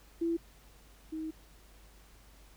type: tone pair in turn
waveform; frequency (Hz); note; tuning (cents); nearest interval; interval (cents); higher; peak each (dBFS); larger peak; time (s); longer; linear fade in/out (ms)
sine; 334.8 / 316; E4 / D#4; +27 / +27; minor second; 100; first; -28 / -35; first; 0.21-0.37 / 1.12-1.31; second; 10
effects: added 50 Hz sine -57 dBFS peak until 2.56 s + pink hiss -61 dBFS RMS until 2.56 s